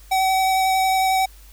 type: tone with vibrato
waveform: square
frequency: 760 Hz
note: F#5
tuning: 46 cents sharp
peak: -17 dBFS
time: 0.11-1.26 s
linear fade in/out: 10 ms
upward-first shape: sine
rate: 11 Hz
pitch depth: 10 cents each way
effects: added 50 Hz sine -43 dBFS peak until 1.52 s + white hiss -51 dBFS RMS until 1.52 s